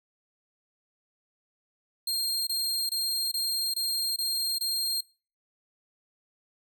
sawtooth tone bursts, 4207 Hz, C8, 9 cents sharp, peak -24 dBFS, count 7, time 2.07-5.008 s, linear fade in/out 5 ms, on 400 ms, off 23 ms, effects noise-tail reverb RT60 0.4 s tail -25 dB re dry

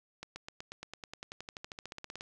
accelerating click train, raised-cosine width 0.2 ms, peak -25 dBFS, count 24, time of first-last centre 0.23-2.209 s, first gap 130 ms, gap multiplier 0.96, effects none

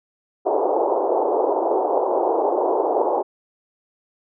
pink band-pass noise, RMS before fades -20 dBFS, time 0.45-3.23 s, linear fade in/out 20 ms, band 350 to 920 Hz, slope 48 dB/octave, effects none

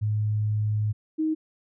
sine tone pair in turn, 106.3 / 314 Hz, G#2 / D#4, +41 / +16 cents, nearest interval octave + perfect fifth, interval 1875 cents, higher second, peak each -22 dBFS, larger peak neither, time 0.01-0.93 / 1.18-1.35 s, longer first, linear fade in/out 20 ms, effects none

